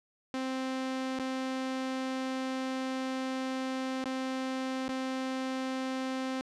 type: tone with dropouts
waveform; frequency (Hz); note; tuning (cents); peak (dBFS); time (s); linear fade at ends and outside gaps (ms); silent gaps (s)
sawtooth; 261.6; C4; 0; -28; 0.34-6.41; 0; 1.189-1.196 / 4.041-4.057 / 4.881-4.891
effects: low-pass 6000 Hz 12 dB/octave